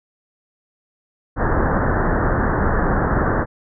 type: low-pass noise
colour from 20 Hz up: pink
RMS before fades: -18 dBFS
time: 1.36-3.46 s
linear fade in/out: 50 ms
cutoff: 1800 Hz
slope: 96 dB/octave
effects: none